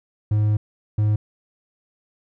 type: tone bursts at uneven times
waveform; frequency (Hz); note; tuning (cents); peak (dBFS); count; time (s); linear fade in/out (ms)
triangle; 105.9; G#2; +34; -14; 2; 0.31-0.57 / 0.98-1.16; 5
effects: none